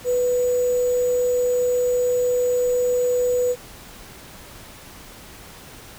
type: tone with sample-and-hold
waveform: sine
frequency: 493.9 Hz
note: B4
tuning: in tune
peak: -17 dBFS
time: 0.04-3.56 s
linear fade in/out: 50 ms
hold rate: 7350 Hz
effects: pink hiss -42 dBFS RMS until 5.98 s

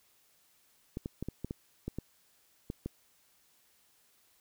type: clicks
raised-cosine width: 3 ms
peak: -23 dBFS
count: 10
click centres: 0.971 / 1.059 / 1.226 / 1.286 / 1.446 / 1.509 / 1.88 / 1.986 / 2.701 / 2.86 s
effects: white hiss -68 dBFS RMS until 4.4 s

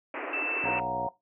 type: band-pass noise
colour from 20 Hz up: pink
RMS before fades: -36 dBFS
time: 0.14-0.8 s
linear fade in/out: 2 ms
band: 270 to 2700 Hz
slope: 96 dB/octave
type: tone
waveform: sine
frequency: 2651 Hz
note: E7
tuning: 9 cents sharp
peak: -29 dBFS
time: 0.33-0.79 s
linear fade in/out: 2 ms
type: click train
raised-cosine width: 2 ms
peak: -25 dBFS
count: 27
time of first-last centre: 0.64-1.063 s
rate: 61.4 Hz
type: chord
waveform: sine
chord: Gb major seventh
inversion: second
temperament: equal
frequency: 554.4 / 698.5 / 740 / 932.3 Hz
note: Db5 / F5 / Gb5 / Bb5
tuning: 0 / 0 / 0 / 0 cents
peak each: -36 / -36 / -37 / -31 dBFS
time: 0.65-1.09 s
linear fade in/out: 5 ms
effects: noise-tail reverb RT60 0.2 s tail -18 dB re dry + high-pass 100 Hz 12 dB/octave

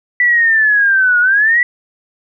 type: linear two-way sweep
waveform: sine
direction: down then up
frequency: 1975.5 to 1432 to 1975.5 Hz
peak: -8 dBFS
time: 0.2-1.63 s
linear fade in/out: 2 ms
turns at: 1.2 s
effects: none

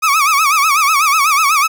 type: tone with vibrato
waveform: 30% pulse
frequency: 1200 Hz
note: D6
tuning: 37 cents sharp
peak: -7 dBFS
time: 0.02-1.68 s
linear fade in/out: 20 ms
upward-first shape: sine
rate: 8.1 Hz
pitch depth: 150 cents each way
effects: none

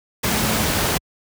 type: tone in noise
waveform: sine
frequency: 216.9 Hz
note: A3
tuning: 25 cents flat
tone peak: -26 dBFS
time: 0.27-0.64 s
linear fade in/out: 10 ms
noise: pink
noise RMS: -20 dBFS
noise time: 0.23-0.98 s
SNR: -9 dB
effects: high-pass 60 Hz 12 dB/octave

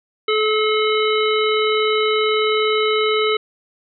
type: harmonic tone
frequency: 430.6 Hz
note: A4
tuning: 37 cents flat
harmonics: 1 / 3 / 5 / 7 / 9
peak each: -17 / -22 / -24 / -25 / -27 dBFS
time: 0.28-3.37 s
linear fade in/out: 5 ms
effects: none

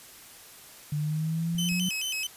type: exponential sweep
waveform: sine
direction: up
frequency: 146.83 to 183.5 Hz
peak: -26 dBFS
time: 0.92-1.89 s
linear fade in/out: 5 ms
type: clicks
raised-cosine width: 5 ms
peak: -33 dBFS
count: 2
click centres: 1.55 / 1.721 s
type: tone with vibrato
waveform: sawtooth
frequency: 2794 Hz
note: F7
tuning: in tune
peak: -26 dBFS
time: 1.58-2.27 s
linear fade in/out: 5 ms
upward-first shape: square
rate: 4.6 Hz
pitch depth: 150 cents each way
effects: white hiss -49 dBFS RMS until 2.36 s + resampled to 32000 Hz

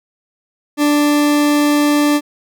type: tone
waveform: 40% pulse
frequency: 293.7 Hz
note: D4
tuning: in tune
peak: -10 dBFS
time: 0.77-2.21 s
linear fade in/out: 50 ms
effects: none

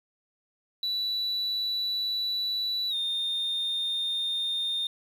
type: tone with pitch glide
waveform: sine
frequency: 3951 to 3644 Hz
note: B7 to A#7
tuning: 0 to -40 cents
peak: -25 dBFS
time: 0.83-4.87 s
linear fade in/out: 2 ms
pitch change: -140 cents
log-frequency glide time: 2.89-2.95 s
effects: tanh soft clip ceiling -24 dBFS + 9-bit

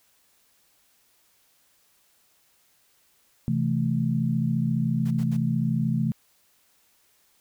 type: chord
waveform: sine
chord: A minor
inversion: first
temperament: equal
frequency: 130.81 / 164.81 / 220 Hz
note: C3 / E3 / A3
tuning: 0 / 0 / 0 cents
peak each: -26 dBFS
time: 3.48-6.12 s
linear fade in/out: 0 ms
type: noise bursts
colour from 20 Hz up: pink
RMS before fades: -46 dBFS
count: 3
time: 5.05-5.37 s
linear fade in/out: 10 ms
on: 60 ms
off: 70 ms
effects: white hiss -64 dBFS RMS until 7.4 s

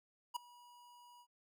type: tone with ADSR envelope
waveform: square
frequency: 968 Hz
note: B5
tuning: 35 cents flat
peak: -35 dBFS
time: 0.34-1.27 s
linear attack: 21 ms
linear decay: 7 ms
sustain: -24 dB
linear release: 63 ms
effects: none

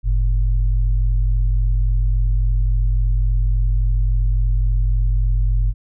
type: tone pair together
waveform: sine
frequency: 46.12 / 109.7 Hz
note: F#1 / A2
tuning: -5 / -5 cents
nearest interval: octave + minor third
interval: 1500 cents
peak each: -14 / -23 dBFS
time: 0.03-5.74 s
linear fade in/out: 50 ms
effects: none

